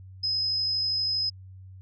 sine tone with amplitude modulation, 5080 Hz, D#8, 35 cents sharp, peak -23 dBFS, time 0.23-1.3 s, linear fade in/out 10 ms, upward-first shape sine, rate 52.5 Hz, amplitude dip 25%, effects added 94 Hz sine -43 dBFS peak until 1.81 s

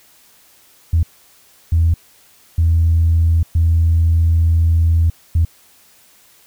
sine tone bursts at uneven times, 82.7 Hz, E2, 6 cents sharp, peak -9 dBFS, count 5, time 0.93-1.03 / 1.72-1.94 / 2.58-3.43 / 3.55-5.1 / 5.35-5.45 s, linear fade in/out 5 ms, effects tanh soft clip ceiling -6 dBFS + white hiss -50 dBFS RMS until 6.46 s

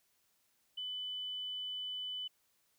sine tone, 3000 Hz, F#7, 23 cents sharp, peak -38 dBFS, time 0.77-2.28 s, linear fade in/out 10 ms, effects white hiss -75 dBFS RMS until 2.78 s

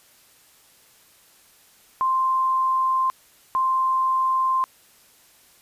sine tone pair in turn, 1046.5 / 1046.5 Hz, C6 / C6, 0 / 0 cents, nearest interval unison, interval 0 cents, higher neither, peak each -18 dBFS, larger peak neither, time 2.01-3.1 / 3.55-4.64 s, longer neither, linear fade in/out 0 ms, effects white hiss -55 dBFS RMS until 5.61 s + resampled to 32000 Hz

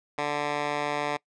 10% pulse tone with band-pass filter, 146.83 Hz, D3, in tune, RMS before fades -29 dBFS, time 0.18-1.17 s, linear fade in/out 5 ms, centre 1400 Hz, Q 0.65, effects noise-tail reverb RT60 0.1 s tail -23 dB re dry + resampled to 22050 Hz

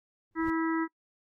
brown noise with exponential growth, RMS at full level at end -38 dBFS, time 0.31-0.5 s, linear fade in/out 1 ms, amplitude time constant 41 ms
harmonic tone, 325.4 Hz, E4, 22 cents flat, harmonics 1 / 3 / 4 / 5 / 6, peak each -27 / -37 / -37 / -41 / -39 dBFS, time 0.35-0.88 s, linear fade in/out 50 ms
effects noise-tail reverb RT60 0.1 s tail -23 dB re dry

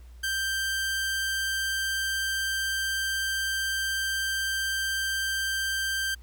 sawtooth tone, 1571 Hz, G6, 3 cents sharp, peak -23 dBFS, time 0.23-6.15 s, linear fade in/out 10 ms, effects added 60 Hz sine -44 dBFS peak until 6.22 s + pink hiss -62 dBFS RMS until 6.22 s

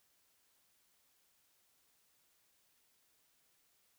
silence, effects white hiss -74 dBFS RMS until 3.98 s

